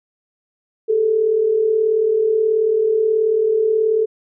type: tone pair together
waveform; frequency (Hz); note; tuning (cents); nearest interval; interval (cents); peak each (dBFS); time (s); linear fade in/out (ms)
sine; 403.1 / 441.6; G4 / A4; +48 / +6; major second; 158; -22 / -14; 0.88-4.06; 20
effects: none